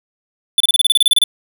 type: tone bursts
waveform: square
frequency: 3498 Hz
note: A7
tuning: 11 cents flat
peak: -9 dBFS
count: 13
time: 0.58-1.239 s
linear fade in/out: 2 ms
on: 23 ms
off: 30 ms
effects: none